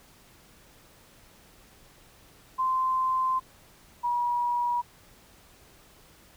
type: tone pair in turn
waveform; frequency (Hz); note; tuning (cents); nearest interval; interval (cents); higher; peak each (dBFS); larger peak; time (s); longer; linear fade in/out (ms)
sine; 1038 / 963.9; C6 / B5; -14 / -42; minor second; 128; first; -23 / -24; first; 2.58-3.4 / 4.03-4.82; first; 20
effects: pink hiss -56 dBFS RMS until 6.36 s